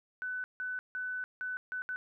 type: tone bursts at uneven times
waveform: sine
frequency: 1500 Hz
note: F#6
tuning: 23 cents sharp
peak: -34 dBFS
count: 6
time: 0.22-0.44 / 0.6-0.79 / 0.95-1.24 / 1.41-1.57 / 1.72-1.82 / 1.89-1.96 s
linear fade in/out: 0 ms
effects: none